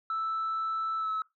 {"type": "tone with pitch glide", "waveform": "sine", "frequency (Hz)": [1318.5, 1297.3], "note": ["E6", "E6"], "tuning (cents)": [0, -28], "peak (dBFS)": -27, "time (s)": [0.1, 1.22], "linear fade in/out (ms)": 2, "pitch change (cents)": -28, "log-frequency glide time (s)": [0.98, 1.1], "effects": ["noise-tail reverb RT60 0.2 s tail -22 dB re dry", "tanh soft clip ceiling -26 dBFS"]}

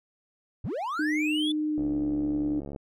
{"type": "linear sweep", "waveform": "triangle", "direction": "up", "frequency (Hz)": [61.74, 3520], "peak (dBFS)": -27, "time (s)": [0.64, 1.52], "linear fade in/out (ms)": 5}
{"type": "tone with pitch glide", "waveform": "sine", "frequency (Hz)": [304.8, 299.4], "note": ["D#4", "D4"], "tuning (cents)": [-36, 33], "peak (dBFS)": -25, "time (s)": [0.99, 2.6], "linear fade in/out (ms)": 5, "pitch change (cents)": -31, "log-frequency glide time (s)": [1.69, 1.86]}
{"type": "click train", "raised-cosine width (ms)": 2, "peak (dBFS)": -25, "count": 70, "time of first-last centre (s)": [1.78, 2.762], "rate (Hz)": 70.3}
{"effects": []}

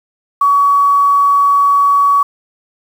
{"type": "tone with quantisation", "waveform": "sine", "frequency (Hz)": 1130, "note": "C#6", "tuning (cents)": 33, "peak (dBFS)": -7, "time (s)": [0.41, 2.23], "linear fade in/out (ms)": 5, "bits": 6, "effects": []}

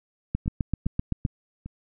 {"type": "two click trains", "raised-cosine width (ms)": 5, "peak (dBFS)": [-24, -12], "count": [4, 8], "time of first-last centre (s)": [[0.46, 1.66], [0.35, 1.252]], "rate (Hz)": [2.5, 7.76], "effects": []}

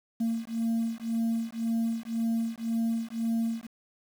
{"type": "beating tone pair", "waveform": "sine", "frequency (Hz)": [227.3, 229.2], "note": ["A#3", "A#3"], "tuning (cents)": [-43, -29], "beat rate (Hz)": 1.9, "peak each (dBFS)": -28, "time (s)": [0.2, 3.67], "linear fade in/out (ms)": 10, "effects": ["tanh soft clip ceiling -23 dBFS", "8-bit"]}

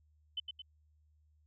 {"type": "tone with echo", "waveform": "sine", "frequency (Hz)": 3040, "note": "F#7", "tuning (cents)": 46, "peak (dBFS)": -34, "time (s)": [0.37, 0.4], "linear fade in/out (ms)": 5, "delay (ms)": 110, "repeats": 2, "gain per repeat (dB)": -5, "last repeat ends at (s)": 0.62, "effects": ["added 76 Hz sine -66 dBFS peak until 1.46 s"]}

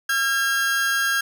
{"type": "tone pair together", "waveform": "40% pulse", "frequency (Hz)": [1363, 1620.9], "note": ["F6", "G#6"], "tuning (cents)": [-43, -43], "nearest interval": "minor third", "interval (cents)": 300, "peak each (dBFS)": [-26, -19], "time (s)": [0.09, 1.21], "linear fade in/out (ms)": 5, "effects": []}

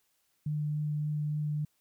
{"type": "tone with vibrato", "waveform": "sine", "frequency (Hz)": 150, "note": "D3", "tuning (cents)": 37, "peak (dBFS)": -29, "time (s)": [0.46, 1.65], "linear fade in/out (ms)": 5, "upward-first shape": "triangle", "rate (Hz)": 3.5, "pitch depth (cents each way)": 10, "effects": ["white hiss -74 dBFS RMS until 1.8 s"]}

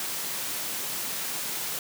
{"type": "high-pass noise", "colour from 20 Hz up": "white", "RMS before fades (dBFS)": -32, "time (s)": [0, 1.79], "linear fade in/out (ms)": 2, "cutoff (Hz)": 110, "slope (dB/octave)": 48, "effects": []}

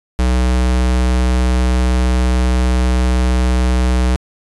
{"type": "tone", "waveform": "square", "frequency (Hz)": 62.4, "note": "B1", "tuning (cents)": 19, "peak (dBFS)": -12, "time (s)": [0.19, 4.16], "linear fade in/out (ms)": 0, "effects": ["resampled to 24000 Hz"]}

